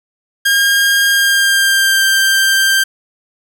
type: tone with pitch glide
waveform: sawtooth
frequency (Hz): 1616 to 1576.4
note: G#6 to G6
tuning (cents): -48 to +9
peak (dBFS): -6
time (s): 0.45-2.84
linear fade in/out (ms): 10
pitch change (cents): -43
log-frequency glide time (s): 1.07-2.05
effects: none